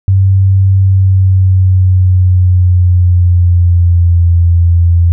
sine tone with pitch glide, 96.1 to 85.62 Hz, G2 to F2, -34 to -34 cents, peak -4 dBFS, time 0.08-5.12 s, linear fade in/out 0 ms, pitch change -200 cents, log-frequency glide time 0.77-4.29 s, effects none

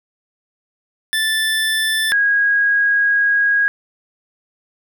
25% pulse / sine tone pair in turn, 1760 / 1643.9 Hz, A6 / G#6, 0 / -18 cents, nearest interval minor second, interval 118 cents, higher first, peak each -12 dBFS, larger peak neither, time 1.13-2.12 / 2.12-3.68 s, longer second, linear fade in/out 0 ms, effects none

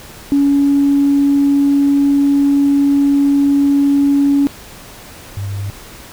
sine tone pair in turn, 281.6 / 99.56 Hz, C#4 / G2, +27 / +27 cents, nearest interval octave + tritone, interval 1800 cents, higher first, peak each -8 / -19 dBFS, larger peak first, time 0.32-4.47 / 5.37-5.7 s, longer first, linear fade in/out 0 ms, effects tanh soft clip ceiling -4 dBFS + pink hiss -36 dBFS RMS until 6.12 s

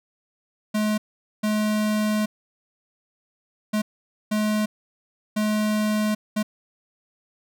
square tone bursts at uneven times, 212.9 Hz, G#3, 43 cents sharp, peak -21 dBFS, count 6, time 0.74-0.98 / 1.43-2.26 / 3.73-3.82 / 4.31-4.66 / 5.36-6.15 / 6.36-6.43 s, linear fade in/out 10 ms, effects none

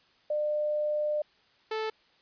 sine / sawtooth tone pair in turn, 600 / 437.9 Hz, D5 / A4, +37 / -8 cents, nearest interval perfect fourth, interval 545 cents, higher first, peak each -26 dBFS, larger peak neither, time 0.3-1.22 / 1.71-1.9 s, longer first, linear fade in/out 5 ms, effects white hiss -64 dBFS RMS until 2.21 s + resampled to 11025 Hz

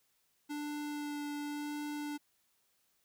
square tone with vibrato, 293.7 Hz, D4, in tune, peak -38 dBFS, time 0.49-2.18 s, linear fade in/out 20 ms, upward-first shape sine, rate 0.92 Hz, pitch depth 10 cents each way, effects white hiss -75 dBFS RMS until 3.04 s

